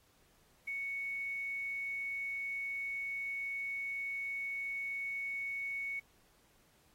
sine tone with quantisation, 2220 Hz, C#7, 2 cents sharp, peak -36 dBFS, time 0.67-6 s, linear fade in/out 10 ms, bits 10, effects pink hiss -69 dBFS RMS until 6.94 s + AAC 48 kbps

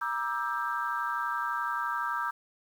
sine chord, E half-diminished seventh, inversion second, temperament just, 949.3 / 1186.7 / 1318.5 / 1582.2 Hz, Bb5 / D6 / E6 / G6, +31 / +18 / 0 / +16 cents, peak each -34 dBFS, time 0.01-2.31 s, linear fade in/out 10 ms, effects tanh soft clip ceiling -18 dBFS + 9-bit

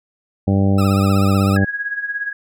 harmonic tone, 98 Hz, G2, in tune, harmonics 1 / 2 / 3 / 4 / 5 / 6 / 7 / 8, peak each -15 / -16 / -22 / -28 / -28 / -27 / -36 / -31 dBFS, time 0.47-1.65 s, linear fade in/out 10 ms
40% pulse tone with vibrato, 1275 Hz, D#6, 42 cents sharp, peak -23 dBFS, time 0.78-1.57 s, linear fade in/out 5 ms, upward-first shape triangle, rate 16 Hz, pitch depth 110 cents each way
sine tone with tremolo, 1654 Hz, G#6, 8 cents flat, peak -18 dBFS, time 1.56-2.33 s, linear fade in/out 5 ms, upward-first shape sine, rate 17 Hz, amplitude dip 70%
effects none

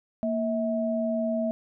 sine tone pair together, 231.7 / 646.3 Hz, A#3 / E5, -10 / -34 cents, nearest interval octave + tritone, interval 1776 cents, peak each -27 dBFS, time 0.23-1.51 s, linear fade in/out 0 ms, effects none

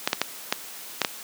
clicks, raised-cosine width 0.2 ms, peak -3 dBFS, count 6, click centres 0.075 / 0.131 / 0.216 / 0.525 / 1.017 / 1.048 s, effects white hiss -40 dBFS RMS until 1.23 s + high-pass 200 Hz 12 dB/octave

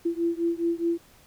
sine beating tone pair, 336 / 340.8 Hz, E4 / F4, +33 / -42 cents, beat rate 4.8 Hz, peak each -26 / -27 dBFS, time 0.05-0.98 s, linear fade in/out 10 ms, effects pink hiss -56 dBFS RMS until 1.26 s

